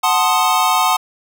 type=chord; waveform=square; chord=F# diminished seventh; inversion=none; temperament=equal; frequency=740 / 880 / 1046.5 / 1244.5 Hz; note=F#5 / A5 / C6 / Eb6; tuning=0 / 0 / 0 / 0 cents; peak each=-19 dBFS; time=0.03-0.97 s; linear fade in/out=10 ms; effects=none